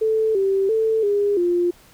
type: tone with pitch steps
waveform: sine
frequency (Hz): 439.7 / 388.8 / 443.2 / 407.4 / 350.5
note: A4 / G4 / A4 / G#4 / F4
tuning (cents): -1 / -14 / +13 / -33 / +6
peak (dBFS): -16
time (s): 0.01-1.71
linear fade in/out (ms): 10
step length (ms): 340
effects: pink hiss -51 dBFS RMS until 1.93 s